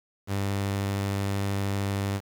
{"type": "tone with vibrato", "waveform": "sawtooth", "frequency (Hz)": 99.2, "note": "G2", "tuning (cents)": 21, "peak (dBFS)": -22, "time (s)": [0.27, 2.21], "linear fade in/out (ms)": 50, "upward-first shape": "sine", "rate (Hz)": 13, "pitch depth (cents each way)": 8, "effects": ["8-bit"]}